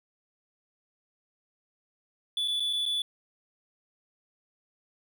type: tone with dropouts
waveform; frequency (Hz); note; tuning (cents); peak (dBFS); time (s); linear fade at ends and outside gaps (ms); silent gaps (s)
triangle; 3456; A7; -32; -25; 2.37-3.02; 2; 2.477-2.481 / 2.598-2.603 / 2.729-2.732 / 2.855-2.861
effects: none